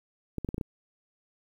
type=clicks; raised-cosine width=3 ms; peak=-19 dBFS; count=6; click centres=0.383 / 0.447 / 0.489 / 0.544 / 0.581 / 0.612 s; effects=9-bit

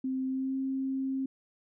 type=tone with pitch glide; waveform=sine; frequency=261.7 to 266.6 Hz; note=C4 to C4; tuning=0 to +33 cents; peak=-29 dBFS; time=0.04-1.26 s; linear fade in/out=5 ms; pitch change=+33 cents; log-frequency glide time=0.26-0.56 s; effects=none

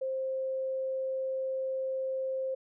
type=tone; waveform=sine; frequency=527 Hz; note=C5; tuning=12 cents sharp; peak=-30 dBFS; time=0.01-2.55 s; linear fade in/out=10 ms; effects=none

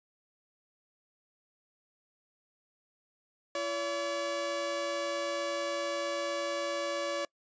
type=tone pair together; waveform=sawtooth; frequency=338.9 / 570 Hz; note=E4 / C#5; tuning=+48 / +48 cents; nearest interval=major sixth; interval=900 cents; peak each=-36 / -28 dBFS; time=3.55-7.25 s; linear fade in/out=2 ms; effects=noise-tail reverb RT60 0.1 s tail -25 dB re dry + resampled to 16000 Hz

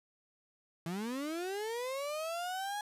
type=linear sweep; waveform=35% pulse; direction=up; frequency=160.2 to 839 Hz; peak=-34 dBFS; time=0.86-2.81 s; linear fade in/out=2 ms; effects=resampled to 32000 Hz

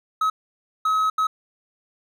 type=tone bursts at uneven times; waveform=triangle; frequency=1279 Hz; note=D#6; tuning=47 cents sharp; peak=-16 dBFS; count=3; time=0.21-0.3 / 0.85-1.1 / 1.18-1.27 s; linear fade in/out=5 ms; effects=none

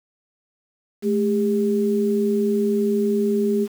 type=tone pair together; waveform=sine; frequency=215.3 / 402.7 Hz; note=A3 / G4; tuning=-37 / +47 cents; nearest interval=major seventh; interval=1084 cents; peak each=-20 dBFS; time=1.02-3.68 s; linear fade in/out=50 ms; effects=7-bit

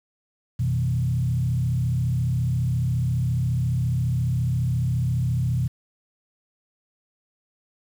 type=tone with frequency modulation; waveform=sine; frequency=123.7 Hz; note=B2; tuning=3 cents sharp; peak=-20 dBFS; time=0.59-5.68 s; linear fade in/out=10 ms; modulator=34.5 Hz; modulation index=0.91; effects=8-bit

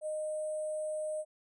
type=tone with sample-and-hold; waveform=sine; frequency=617 Hz; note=D#5; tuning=15 cents flat; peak=-33 dBFS; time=0.01-1.25 s; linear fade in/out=50 ms; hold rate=8820 Hz; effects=resampled to 24000 Hz

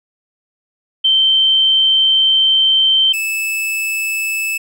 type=tone pair in turn; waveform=sine / 45% pulse; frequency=3114 / 2620 Hz; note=G7 / E7; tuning=-12 / -11 cents; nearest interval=minor third; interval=299 cents; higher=first; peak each=-9 / -17 dBFS; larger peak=first; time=1.04-3.13 / 3.13-4.58 s; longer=first; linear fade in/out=10 ms; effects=none

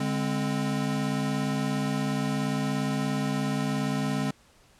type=tone cluster; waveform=square; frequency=145.1 / 205.8 / 262.9 Hz; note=D3 / G#3 / C4; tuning=-21 / -16 / +8 cents; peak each=-31 dBFS; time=0-4.31 s; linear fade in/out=5 ms; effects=pink hiss -59 dBFS RMS until 4.79 s + low-pass 10000 Hz 12 dB/octave

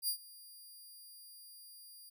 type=tone with ADSR envelope; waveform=10% pulse; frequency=4800 Hz; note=D8; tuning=37 cents sharp; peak=-24 dBFS; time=0.02-2.1 s; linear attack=61 ms; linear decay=89 ms; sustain=-22 dB; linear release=14 ms; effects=none

